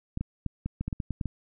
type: clicks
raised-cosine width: 5 ms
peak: -18 dBFS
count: 11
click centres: 0.174 / 0.21 / 0.463 / 0.66 / 0.81 / 0.88 / 0.928 / 1.002 / 1.107 / 1.212 / 1.257 s
effects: none